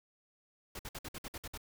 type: noise bursts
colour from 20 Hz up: pink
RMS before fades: -43 dBFS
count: 9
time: 0.75-1.576 s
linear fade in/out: 5 ms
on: 42 ms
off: 56 ms
effects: none